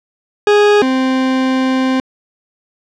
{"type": "tone pair in turn", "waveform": "40% pulse", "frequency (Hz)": [414, 260.8], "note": ["G#4", "C4"], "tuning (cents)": [-5, -5], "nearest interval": "minor sixth", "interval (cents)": 800, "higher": "first", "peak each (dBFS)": [-6, -11], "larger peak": "first", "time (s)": [[0.47, 0.82], [0.82, 2]], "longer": "second", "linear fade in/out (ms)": 2, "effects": ["low-pass 4000 Hz 12 dB/octave"]}